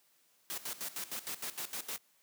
white noise with tremolo, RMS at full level -39 dBFS, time 0.5-1.98 s, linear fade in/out 0 ms, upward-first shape square, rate 6.5 Hz, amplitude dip 80%, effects white hiss -70 dBFS RMS until 2.22 s + high-pass 150 Hz 12 dB/octave

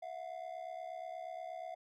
triangle ring-modulated tone, 694 Hz, F5, 11 cents flat, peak -37 dBFS, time 0.02-1.75 s, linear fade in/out 10 ms, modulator 34.2 Hz, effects none

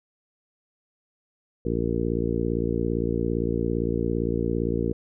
harmonic tone, 57.6 Hz, A#1, 20 cents flat, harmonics 1 / 2 / 3 / 4 / 5 / 6 / 7 / 8, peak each -31 / -31 / -31 / -31 / -31 / -31 / -31 / -31 dBFS, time 1.65-4.93 s, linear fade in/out 5 ms, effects none

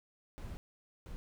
brown noise bursts at uneven times, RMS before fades -44 dBFS, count 2, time 0.38-0.57 / 1.06-1.16 s, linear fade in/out 0 ms, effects none

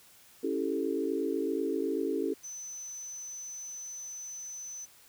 sine chord, A dominant seventh, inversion first, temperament equal, 277.2 / 329.6 / 392 / 440 Hz, C#4 / E4 / G4 / A4, 0 / 0 / 0 / 0 cents, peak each -34 dBFS, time 0.43-2.34 s, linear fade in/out 10 ms
sine tone, 6060 Hz, F#8, 40 cents sharp, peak -39 dBFS, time 2.43-4.86 s, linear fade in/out 20 ms
effects white hiss -58 dBFS RMS until 5.08 s

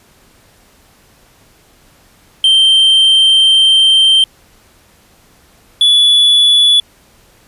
triangle tone pair in turn, 3136 / 3430 Hz, G7 / A7, 0 / -45 cents, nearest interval major second, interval 155 cents, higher second, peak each -4 dBFS, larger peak neither, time 2.44-4.24 / 5.81-6.8 s, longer first, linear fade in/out 2 ms, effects pink hiss -48 dBFS RMS until 7.47 s + resampled to 32000 Hz

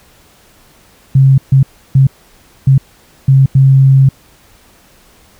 sine tone bursts at uneven times, 134.7 Hz, C#3, 49 cents flat, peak -3 dBFS, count 6, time 1.15-1.38 / 1.52-1.63 / 1.95-2.07 / 2.67-2.78 / 3.28-3.46 / 3.55-4.09 s, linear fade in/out 5 ms, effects pink hiss -46 dBFS RMS until 5.39 s

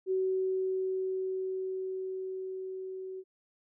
sine tone with level ramp, 376.8 Hz, F#4, 32 cents sharp, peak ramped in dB -26 to -38 dBFS, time 0.06-3.24 s, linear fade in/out 50 ms, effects none

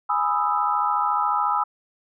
sine chord, E major seventh, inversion first, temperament equal, 830.6 / 987.8 / 1244.5 / 1318.5 Hz, G#5 / B5 / D#6 / E6, 0 / 0 / 0 / 0 cents, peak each -25 dBFS, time 0.09-1.64 s, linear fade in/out 10 ms, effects none

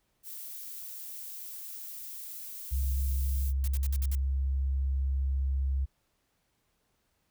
violet noise, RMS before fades -42 dBFS, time 0.23-3.53 s, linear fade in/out 50 ms
sine tone, 67.4 Hz, C#2, 48 cents flat, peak -26 dBFS, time 2.71-5.86 s, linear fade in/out 20 ms
blue noise bursts, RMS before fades -40 dBFS, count 6, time 3.64-4.151 s, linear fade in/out 0 ms, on 36 ms, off 59 ms
effects pink hiss -75 dBFS RMS until 7.3 s

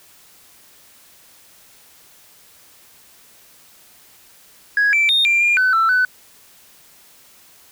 sine tone with pitch steps, 1661 / 2332 / 3680 / 2376 / 2407 / 1511 / 1333 / 1501 Hz, G#6 / D7 / A#7 / D7 / D7 / F#6 / E6 / F#6, 0 / -13 / -23 / +20 / +42 / +36 / +19 / +24 cents, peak -11 dBFS, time 4.77-6.05 s, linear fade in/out 2 ms, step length 160 ms, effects tanh soft clip ceiling -10 dBFS + white hiss -49 dBFS RMS until 7.71 s

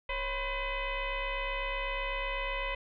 sine tone with frequency modulation, 994 Hz, B5, 11 cents sharp, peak -31 dBFS, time 0.09-2.75 s, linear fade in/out 5 ms, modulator 514 Hz, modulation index 3.6, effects none

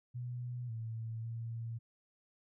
sine tone with pitch steps, 122.6 / 112.9 / 115 Hz, B2 / A2 / A#2, -12 / +45 / -23 cents, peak -38 dBFS, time 0.14-1.79 s, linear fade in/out 20 ms, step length 550 ms, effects none

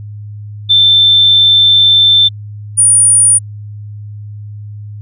sine tone pair in turn, 3551 / 9480 Hz, A7 / D9, +15 / +15 cents, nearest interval octave + perfect fourth, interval 1700 cents, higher second, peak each -4 dBFS, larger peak neither, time 0.69-2.29 / 2.77-3.39 s, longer first, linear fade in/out 20 ms, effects added 104 Hz sine -24 dBFS peak until 5.01 s

